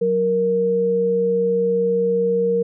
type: tone pair together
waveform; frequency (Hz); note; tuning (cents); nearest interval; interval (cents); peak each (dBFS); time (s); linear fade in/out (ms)
sine; 185 / 467.5; F#3 / A#4; 0 / +5; octave + major third; 1605; -25 / -16; 0.01-2.63; 10
effects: none